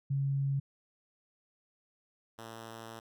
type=tone pair in turn; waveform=sine / 5% pulse; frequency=138.1 / 113.25 Hz; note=C#3 / A#2; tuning=-6 / -50 cents; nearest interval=minor third; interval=344 cents; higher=first; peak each=-28 / -33 dBFS; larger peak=first; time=0.1-0.6 / 2.38-3 s; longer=second; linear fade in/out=10 ms; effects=none